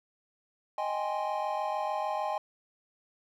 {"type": "chord", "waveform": "triangle", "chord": "Ab major seventh", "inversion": "second", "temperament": "equal", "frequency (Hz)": [622.3, 784, 830.6, 1046.5], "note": ["Eb5", "G5", "Ab5", "C6"], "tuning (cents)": [0, 0, 0, 0], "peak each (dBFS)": [-33, -34, -32, -35], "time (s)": [0.78, 2.38], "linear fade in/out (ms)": 2, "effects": []}